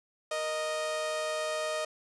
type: tone pair together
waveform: sawtooth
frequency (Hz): 467.9 / 621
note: A#4 / D#5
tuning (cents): +6 / -3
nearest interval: perfect fourth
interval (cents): 491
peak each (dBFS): -37 / -27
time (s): 0.31-1.85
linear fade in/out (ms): 5
effects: resampled to 24000 Hz + 9-bit